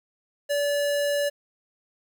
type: tone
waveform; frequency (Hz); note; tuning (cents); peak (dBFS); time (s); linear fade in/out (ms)
square; 576; D5; -34; -23; 0.49-1.3; 20
effects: 10-bit